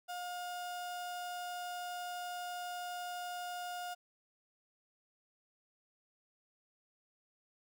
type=tone; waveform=35% pulse; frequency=713 Hz; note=F5; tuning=36 cents sharp; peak=-38 dBFS; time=0.08-3.95 s; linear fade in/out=20 ms; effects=none